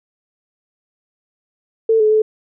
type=tone with pitch steps; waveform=sine; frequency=447.3 / 429.1 / 433.1 Hz; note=A4 / A4 / A4; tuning=+28 / -43 / -27 cents; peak=-10 dBFS; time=1.89-2.22 s; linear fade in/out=5 ms; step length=110 ms; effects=none